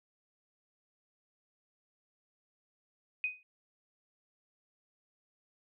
sine tone with exponential decay, 2499 Hz, D#7, 7 cents sharp, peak -27 dBFS, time 3.24-3.43 s, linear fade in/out 1 ms, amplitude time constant 41 ms, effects none

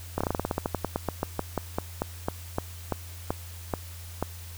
slowing click train, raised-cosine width 1 ms, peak -12 dBFS, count 26, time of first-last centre 0.18-4.226 s, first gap 26 ms, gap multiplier 1.13, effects added 86 Hz sine -40 dBFS peak until 4.57 s + white hiss -47 dBFS RMS until 4.57 s

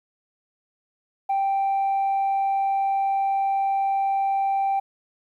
sine tone, 784 Hz, G5, in tune, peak -18 dBFS, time 1.29-4.8 s, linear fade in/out 10 ms, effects tanh soft clip ceiling -18 dBFS + 10-bit

